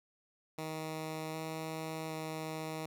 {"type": "tone with pitch steps", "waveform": "10% pulse", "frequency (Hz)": [157.7, 159.3, 158], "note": ["D#3", "D#3", "D#3"], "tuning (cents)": [24, 41, 27], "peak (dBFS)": -30, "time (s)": [0.58, 2.86], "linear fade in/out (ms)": 5, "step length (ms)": 760, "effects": []}